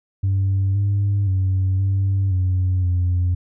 sine tone with pitch steps, 96.9 / 100.4 / 94.5 / 97.2 / 92.1 / 89.3 Hz, G2 / G2 / F#2 / G2 / F#2 / F2, -20 / +42 / +37 / -14 / -7 / +39 cents, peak -14 dBFS, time 0.23-3.35 s, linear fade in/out 10 ms, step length 520 ms, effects tanh soft clip ceiling -14 dBFS

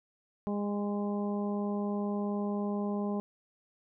harmonic tone with a mistuned harmonic, 204.3 Hz, G#3, 28 cents flat, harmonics 1 / 2 / 3 / 4 / 5, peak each -31 / -37 / -41 / -43 / -45 dBFS, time 0.47-3.2 s, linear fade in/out 0 ms, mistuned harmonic 5, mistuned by +21 cents, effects none

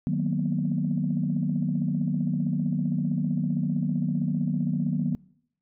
sine chord, B major seventh, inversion first, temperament just, 154.34 / 185.21 / 231.5 / 246.9 Hz, D#3 / F#3 / A#3 / B3, -14 / +2 / -12 / 0 cents, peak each -27 / -27 / -30 / -30 dBFS, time 0.07-5.15 s, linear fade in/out 0 ms, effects noise-tail reverb RT60 0.7 s tail -25 dB re dry + tanh soft clip ceiling -14 dBFS

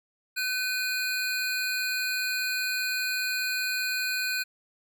square tone cluster, 1520 / 2466 / 4175 Hz, F#6 / D#7 / C8, +46 / -16 / -5 cents, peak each -31 / -32 / -34 dBFS, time 0.36-4.44 s, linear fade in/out 20 ms, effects none

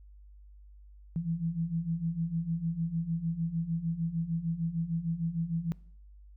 sine beating tone pair, 161.9 / 168.5 Hz, E3 / E3, -31 / +38 cents, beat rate 6.6 Hz, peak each -35 / -31 dBFS, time 1.16-5.72 s, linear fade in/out 0 ms, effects noise-tail reverb RT60 0.6 s tail -22 dB re dry + added 50 Hz sine -50 dBFS peak until 6.36 s

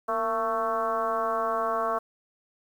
sine tone with frequency modulation, 893 Hz, A5, 25 cents sharp, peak -24 dBFS, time 0.08-1.99 s, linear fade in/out 10 ms, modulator 218 Hz, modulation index 2, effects 9-bit

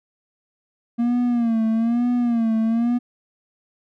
triangle tone with vibrato, 233.1 Hz, A#3, in tune, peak -15 dBFS, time 0.98-2.99 s, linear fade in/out 20 ms, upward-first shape sine, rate 1.1 Hz, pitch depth 84 cents each way, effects none

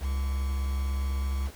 triangle tone with quantisation, 67.7 Hz, C#2, 40 cents flat, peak -24 dBFS, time 0-1.51 s, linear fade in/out 50 ms, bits 7, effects pink hiss -50 dBFS RMS until 1.55 s

